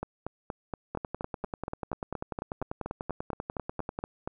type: two click trains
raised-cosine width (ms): 1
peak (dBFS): -19 / -19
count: 32 / 19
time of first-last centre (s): 0.95-3.989 / 0.03-4.275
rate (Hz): 10.2 / 4.24
effects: none